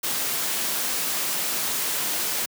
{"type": "noise", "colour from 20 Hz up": "white", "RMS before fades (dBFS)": -26, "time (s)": [0.03, 2.46], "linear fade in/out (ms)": 10, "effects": ["high-pass 150 Hz 12 dB/octave"]}